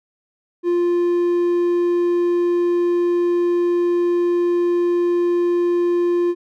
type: tone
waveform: triangle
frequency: 349.2 Hz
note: F4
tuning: in tune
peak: -13 dBFS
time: 0.63-6.35 s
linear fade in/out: 50 ms
effects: none

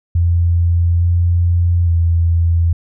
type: tone with pitch steps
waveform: sine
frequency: 85.6 / 86.7 / 84.2 Hz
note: F2 / F2 / E2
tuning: -34 / -12 / +37 cents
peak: -10 dBFS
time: 0.15-2.73 s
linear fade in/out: 5 ms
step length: 860 ms
effects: none

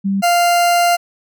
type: tone pair in turn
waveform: sine / 40% pulse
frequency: 196.1 / 696.6 Hz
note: G3 / F5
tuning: +1 / -5 cents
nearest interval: octave + minor seventh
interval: 2194 cents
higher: second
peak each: -14 / -10 dBFS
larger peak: second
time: 0.04-0.22 / 0.22-0.97 s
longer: second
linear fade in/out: 20 ms
effects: none

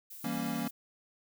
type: noise with tremolo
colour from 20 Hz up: violet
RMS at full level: -46 dBFS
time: 0.1-0.71 s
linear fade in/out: 10 ms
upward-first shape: triangle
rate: 8.8 Hz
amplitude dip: 25%
type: chord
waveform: square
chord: E diminished seventh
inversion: none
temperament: equal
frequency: 164.81 / 196 / 233.1 / 277.2 Hz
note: E3 / G3 / Bb3 / Db4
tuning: 0 / 0 / 0 / 0 cents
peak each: -41 / -41 / -36 / -39 dBFS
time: 0.24-0.68 s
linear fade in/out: 5 ms
effects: none

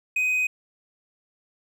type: tone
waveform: triangle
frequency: 2507 Hz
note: D#7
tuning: 12 cents sharp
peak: -19 dBFS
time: 0.16-0.47 s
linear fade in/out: 5 ms
effects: none

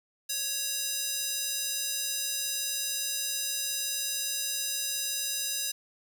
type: tone with high-pass filter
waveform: square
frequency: 554.4 Hz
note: C#5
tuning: in tune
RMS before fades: -32 dBFS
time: 0.29-5.72 s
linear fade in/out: 10 ms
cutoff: 5200 Hz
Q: 1
effects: none

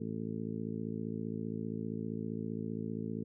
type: harmonic tone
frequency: 55.2 Hz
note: A1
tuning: 6 cents sharp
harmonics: 2 / 3 / 4 / 5 / 6 / 7 / 8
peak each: -44 / -42 / -39 / -44 / -49 / -47 / -46 dBFS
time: 0-3.24 s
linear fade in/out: 10 ms
effects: none

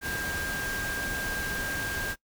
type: tone in noise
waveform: sine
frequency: 1600 Hz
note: G6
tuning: 35 cents sharp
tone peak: -32 dBFS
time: 0.01-2.16 s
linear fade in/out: 50 ms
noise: pink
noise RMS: -35 dBFS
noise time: 0.01-2.16 s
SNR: 0 dB
effects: noise-tail reverb RT60 0.1 s tail -20 dB re dry

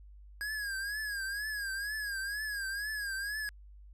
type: tone with vibrato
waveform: square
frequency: 1645 Hz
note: G#6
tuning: 17 cents flat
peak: -35 dBFS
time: 0.41-3.49 s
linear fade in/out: 0 ms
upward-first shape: triangle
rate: 2.1 Hz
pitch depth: 110 cents each way
effects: added 50 Hz sine -50 dBFS peak until 3.93 s + resampled to 32000 Hz

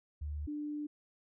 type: tone pair in turn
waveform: sine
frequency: 74.2 / 296.8 Hz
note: D2 / D4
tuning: +18 / +18 cents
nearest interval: 2 octaves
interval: 2400 cents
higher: second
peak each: -36 / -36 dBFS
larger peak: neither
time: 0.21-0.47 / 0.47-0.87 s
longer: second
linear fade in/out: 10 ms
effects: none

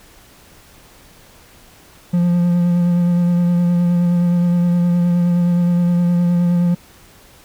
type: tone with vibrato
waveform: triangle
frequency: 174.61 Hz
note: F3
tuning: in tune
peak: -10 dBFS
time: 2.13-6.75 s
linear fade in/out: 10 ms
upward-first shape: sine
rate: 9.6 Hz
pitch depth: 18 cents each way
effects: pink hiss -46 dBFS RMS until 7.44 s

